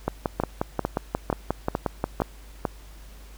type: two click trains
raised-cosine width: 1 ms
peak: -9 / -9 dBFS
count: 6 / 13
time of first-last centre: 0.4-2.652 / 0.08-2.219 s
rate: 2.22 / 5.61 Hz
effects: added 50 Hz sine -43 dBFS peak until 3.37 s + pink hiss -52 dBFS RMS until 3.37 s